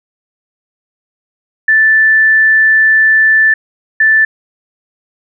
sine tone bursts at uneven times, 1760 Hz, A6, in tune, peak -5 dBFS, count 2, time 1.68-3.54 / 4-4.25 s, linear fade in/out 5 ms, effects none

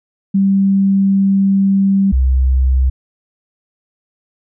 sine tone pair in turn, 195.4 / 64.96 Hz, G3 / C2, -5 / -12 cents, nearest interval octave + perfect fifth, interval 1907 cents, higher first, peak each -9 dBFS, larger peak neither, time 0.34-2.12 / 2.12-2.9 s, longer first, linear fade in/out 10 ms, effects none

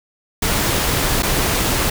pink noise with dropouts, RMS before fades -18 dBFS, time 0.42-1.9 s, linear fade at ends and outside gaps 5 ms, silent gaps 1.224-1.23 s, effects none

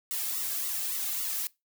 blue noise with flanger, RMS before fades -32 dBFS, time 0.11-1.47 s, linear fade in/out 0 ms, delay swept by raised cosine 1.2 to 2.13 ms, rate 3.6 Hz, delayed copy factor -0.7, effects noise-tail reverb RT60 0.2 s tail -21 dB re dry

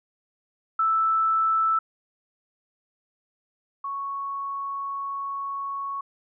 sine tone pair in turn, 1318.5 / 1108.7 Hz, E6 / C#6, 0 / 0 cents, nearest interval minor third, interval 300 cents, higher first, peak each -19 / -28 dBFS, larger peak first, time 0.79-1.79 / 3.84-6.01 s, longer second, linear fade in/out 5 ms, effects none

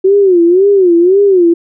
sine tone with vibrato, 370 Hz, F#4, in tune, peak -4 dBFS, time 0.04-1.54 s, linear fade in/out 10 ms, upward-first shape sine, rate 1.9 Hz, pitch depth 160 cents each way, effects none

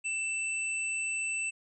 sine tone pair together, 2661 / 7987 Hz, E7 / B8, +16 / +18 cents, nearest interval octave + perfect fifth, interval 1902 cents, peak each -31 / -37 dBFS, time 0.04-1.51 s, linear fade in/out 20 ms, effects none

